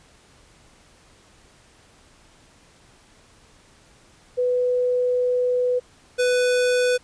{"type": "tone pair in turn", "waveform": ["sine", "square"], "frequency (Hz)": [496.6, 496.6], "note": ["B4", "B4"], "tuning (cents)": [9, 9], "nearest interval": "unison", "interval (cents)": 0, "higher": "neither", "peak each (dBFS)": -18, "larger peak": "neither", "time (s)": [[4.37, 5.8], [6.18, 6.98]], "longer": "first", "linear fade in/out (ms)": 20, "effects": ["pink hiss -54 dBFS RMS until 7.03 s", "resampled to 22050 Hz"]}